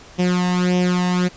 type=tone with flanger; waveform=sawtooth; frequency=180 Hz; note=F#3; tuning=47 cents flat; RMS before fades=-18 dBFS; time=0.18-1.29 s; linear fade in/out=20 ms; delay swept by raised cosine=0.34 to 1.09 ms; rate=1.7 Hz; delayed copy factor=+0.75; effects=pink hiss -43 dBFS RMS until 1.36 s + resampled to 16000 Hz